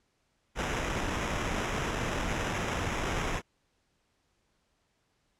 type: noise with sample-and-hold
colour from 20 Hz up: pink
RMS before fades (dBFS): -32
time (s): 0.55-3.42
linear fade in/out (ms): 50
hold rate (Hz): 4410
effects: pink hiss -74 dBFS RMS until 5.39 s + low-pass 8000 Hz 12 dB/octave